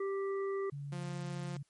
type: harmonic tone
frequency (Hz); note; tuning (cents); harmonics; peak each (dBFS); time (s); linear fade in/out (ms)
392; G4; 0; 1 / 3 / 5; -33 / -44 / -50; 0-0.7; 5
type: tone with pitch glide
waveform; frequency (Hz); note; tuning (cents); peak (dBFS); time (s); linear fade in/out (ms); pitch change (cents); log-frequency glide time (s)
sine; 142.1 to 141.2; C#3 to C#3; +43 to +32; -39; 0.72-1.63; 10; -11; 0.91-1.29
type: tone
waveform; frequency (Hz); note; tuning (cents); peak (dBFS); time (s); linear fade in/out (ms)
sawtooth; 175.9; F3; +13; -37; 0.92-1.57; 5
effects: white hiss -75 dBFS RMS until 1.69 s + MP3 48 kbps